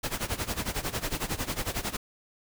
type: noise with tremolo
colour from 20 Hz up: pink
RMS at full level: -29 dBFS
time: 0.03-1.97 s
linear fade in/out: 10 ms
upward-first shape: sine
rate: 11 Hz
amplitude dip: 85%
effects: none